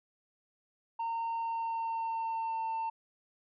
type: tone with pitch glide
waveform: sine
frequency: 917 to 899.2 Hz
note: A#5 to A5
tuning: -29 to +37 cents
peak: -29 dBFS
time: 0.99-2.9 s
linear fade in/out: 10 ms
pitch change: -34 cents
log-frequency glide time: 1.35-2.69 s
effects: tanh soft clip ceiling -31 dBFS